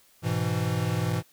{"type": "chord", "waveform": "square", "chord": "E major", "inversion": "first", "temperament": "equal", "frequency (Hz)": [103.83, 123.47, 164.81], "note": ["G#2", "B2", "E3"], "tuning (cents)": [0, 0, 0], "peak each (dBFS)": -30, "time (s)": [0.22, 1.23], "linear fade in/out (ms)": 50, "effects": ["white hiss -60 dBFS RMS until 1.32 s"]}